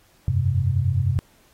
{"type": "chord", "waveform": "sine", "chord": "F suspended second", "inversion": "none", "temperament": "equal with one note detuned", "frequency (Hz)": [88.07, 98, 130.81], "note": ["F2", "G2", "C3"], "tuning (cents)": [15, 0, 0], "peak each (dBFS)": [-24, -22, -22], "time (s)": [0.28, 1.19], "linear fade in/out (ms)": 0, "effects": ["pink hiss -58 dBFS RMS until 1.53 s", "AAC 48 kbps"]}